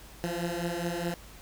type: beating tone pair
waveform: 15% pulse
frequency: 169.8 / 174.6 Hz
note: F3 / F3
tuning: -48 / 0 cents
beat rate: 4.8 Hz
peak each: -27 dBFS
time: 0.24-1.14 s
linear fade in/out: 0 ms
effects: added 50 Hz sine -50 dBFS peak until 1.41 s + pink hiss -51 dBFS RMS until 1.41 s